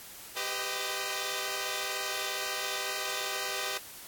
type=chord; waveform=5% pulse; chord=G augmented; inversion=none; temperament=equal with one note detuned; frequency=392 / 504.3 / 622.3 Hz; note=G4 / B4 / D#5; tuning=0 / +36 / 0 cents; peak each=-25 dBFS; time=0.36-3.78 s; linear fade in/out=10 ms; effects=white hiss -47 dBFS RMS until 4.07 s + AAC 64 kbps